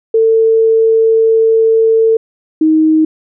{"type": "tone pair in turn", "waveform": "sine", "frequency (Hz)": [447.9, 314.2], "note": ["A4", "D#4"], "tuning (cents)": [31, 17], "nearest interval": "tritone", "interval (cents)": 614, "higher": "first", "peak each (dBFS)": -6, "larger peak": "neither", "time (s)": [[0.14, 2.17], [2.61, 3.05]], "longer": "first", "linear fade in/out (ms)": 5, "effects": []}